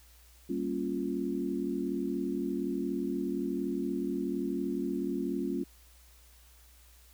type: chord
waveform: sine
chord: G half-diminished seventh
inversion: none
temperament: equal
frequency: 196 / 233.1 / 277.2 / 349.2 Hz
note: G3 / Bb3 / Db4 / F4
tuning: 0 / 0 / 0 / 0 cents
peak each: -37 / -37 / -34 / -35 dBFS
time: 0.49-5.64 s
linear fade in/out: 10 ms
effects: added 60 Hz sine -57 dBFS peak until 7.13 s + white hiss -61 dBFS RMS until 7.13 s